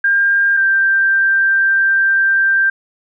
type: tone pair in turn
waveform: sine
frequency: 1602 / 1576.3 Hz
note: G6 / G6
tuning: +37 / +9 cents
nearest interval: unison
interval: 28 cents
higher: first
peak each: -10 dBFS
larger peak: neither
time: 0.04-0.57 / 0.57-2.7 s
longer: second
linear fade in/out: 5 ms
effects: none